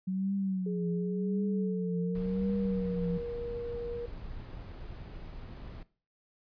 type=tone with vibrato; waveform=sine; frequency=185 Hz; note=F#3; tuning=in tune; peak=-29 dBFS; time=0.07-3.18 s; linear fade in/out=10 ms; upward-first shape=triangle; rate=0.91 Hz; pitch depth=120 cents each way
type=tone with pitch glide; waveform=sine; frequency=418.1 to 474.8 Hz; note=G#4 to A#4; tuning=+12 to +32 cents; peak=-35 dBFS; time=0.66-4.06 s; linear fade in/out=5 ms; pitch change=+220 cents; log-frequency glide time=1.34-2.48 s
type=noise; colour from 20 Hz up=brown; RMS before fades=-43 dBFS; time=2.15-5.83 s; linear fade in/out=2 ms
effects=noise-tail reverb RT60 0.4 s tail -19 dB re dry + resampled to 11025 Hz